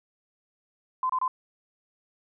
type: tone bursts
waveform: sine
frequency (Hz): 1027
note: C6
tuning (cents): -33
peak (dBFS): -23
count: 3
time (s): 1.03-1.279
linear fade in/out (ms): 2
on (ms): 65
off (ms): 27
effects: none